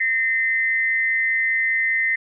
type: tone pair together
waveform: sine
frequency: 1835 / 2060 Hz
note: A#6 / C7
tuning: -28 / -28 cents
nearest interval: major second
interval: 200 cents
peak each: -21 / -20 dBFS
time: 0-2.16 s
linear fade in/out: 10 ms
effects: none